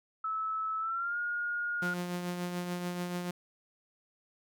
sine tone with pitch glide, 1303 to 1429.2 Hz, E6 to F6, -20 to +40 cents, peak -31 dBFS, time 0.24-1.94 s, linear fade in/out 5 ms, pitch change +160 cents, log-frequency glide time 0.79-1.18 s
sawtooth tone with tremolo, 177.2 Hz, F3, 25 cents sharp, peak -28 dBFS, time 1.82-3.31 s, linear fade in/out 5 ms, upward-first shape triangle, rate 6.9 Hz, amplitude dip 45%
effects none

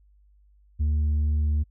sine tone with tanh clipping, 75.2 Hz, D2, 42 cents sharp, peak -21 dBFS, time 0.79-1.64 s, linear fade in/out 20 ms, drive 3 dB, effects added 50 Hz sine -55 dBFS peak until 1.7 s

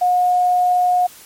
sine tone, 721 Hz, F#5, 45 cents flat, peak -12 dBFS, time 0.01-1.07 s, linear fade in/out 10 ms, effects white hiss -42 dBFS RMS until 1.25 s + MP3 64 kbps

